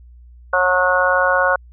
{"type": "harmonic tone", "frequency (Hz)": 182.3, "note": "F#3", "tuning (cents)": -25, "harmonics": [3, 4, 5, 6, 7, 8], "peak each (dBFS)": [-18, -23, -24, -20, -25, -17], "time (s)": [0.53, 1.56], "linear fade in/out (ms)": 5, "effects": ["added 60 Hz sine -40 dBFS peak until 1.72 s"]}